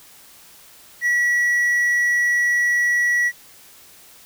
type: tone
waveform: triangle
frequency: 1935 Hz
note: B6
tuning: 36 cents flat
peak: -14 dBFS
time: 1.01-3.32 s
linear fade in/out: 50 ms
effects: white hiss -47 dBFS RMS until 4.25 s